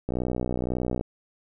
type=click train; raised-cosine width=2 ms; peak=-14 dBFS; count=58; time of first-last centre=0.09-1.011 s; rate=61.9 Hz; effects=none